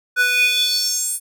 square tone with high-pass filter sweep, 493.9 Hz, B4, in tune, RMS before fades -18 dBFS, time 0.16-1.2 s, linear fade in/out 50 ms, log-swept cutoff 1500 to 10000 Hz, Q 5.7, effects none

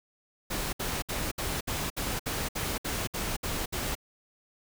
pink noise bursts, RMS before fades -32 dBFS, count 12, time 0.5-3.953 s, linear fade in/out 10 ms, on 230 ms, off 63 ms, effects none

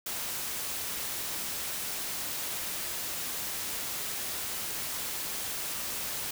white noise, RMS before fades -35 dBFS, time 0.06-6.31 s, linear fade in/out 5 ms, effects none

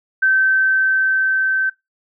sine tone with level ramp, 1545 Hz, G6, 26 cents flat, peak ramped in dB -11 to -15 dBFS, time 0.22-1.7 s, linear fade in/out 10 ms, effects noise-tail reverb RT60 0.2 s tail -22 dB re dry

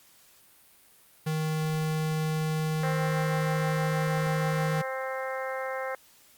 square tone, 156.6 Hz, D#3, 11 cents sharp, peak -27 dBFS, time 1.26-4.82 s, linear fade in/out 10 ms
harmonic tone, 263.1 Hz, C4, 10 cents sharp, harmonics 2 / 3 / 4 / 5 / 6 / 7 / 8, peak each -33 / -38 / -40 / -40 / -41 / -41 / -43 dBFS, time 2.83-5.95 s, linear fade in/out 2 ms
clicks, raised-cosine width 3 ms, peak -43 / -41 / -34 dBFS, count 3, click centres 2.854 / 4.175 / 4.266 s
effects white hiss -58 dBFS RMS until 6.37 s + Opus 48 kbps

